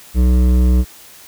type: tone with hard clipping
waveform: sine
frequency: 62 Hz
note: B1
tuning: 7 cents sharp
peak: -11 dBFS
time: 0.14-0.85 s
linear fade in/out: 50 ms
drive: 12 dB
effects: white hiss -41 dBFS RMS until 1.27 s